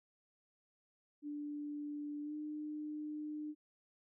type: tone with pitch glide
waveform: sine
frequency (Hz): 293.7 to 301.8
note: D4 to D4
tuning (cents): 0 to +47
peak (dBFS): -40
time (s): 1.22-3.55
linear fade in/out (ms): 50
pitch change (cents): +47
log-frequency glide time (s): 2.22-2.34
effects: none